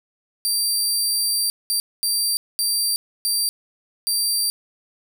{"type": "tone bursts at uneven times", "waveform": "20% pulse", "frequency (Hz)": 4699, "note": "D8", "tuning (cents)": 0, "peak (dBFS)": -13, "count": 6, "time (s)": [[0.45, 1.5], [1.7, 1.8], [2.03, 2.37], [2.59, 2.96], [3.25, 3.49], [4.07, 4.5]], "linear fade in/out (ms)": 0, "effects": []}